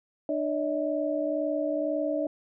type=tone cluster; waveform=sine; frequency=299.7 / 573 / 635 Hz; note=D4 / D5 / D#5; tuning=+35 / -43 / +35 cents; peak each=-30 dBFS; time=0.29-2.27 s; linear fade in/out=2 ms; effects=none